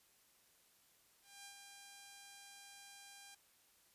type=tone with ADSR envelope; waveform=5% pulse; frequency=800 Hz; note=G5; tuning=35 cents sharp; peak=-40 dBFS; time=1.22-3.35 s; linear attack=230 ms; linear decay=87 ms; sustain=-4 dB; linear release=8 ms; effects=white hiss -71 dBFS RMS until 3.94 s + resampled to 32000 Hz